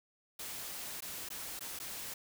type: noise with dropouts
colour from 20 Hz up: white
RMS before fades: -43 dBFS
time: 0.39-2.14 s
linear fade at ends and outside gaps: 5 ms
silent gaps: 1.006-1.021 / 1.289-1.302 / 1.593-1.607 / 1.79-1.799 s
effects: none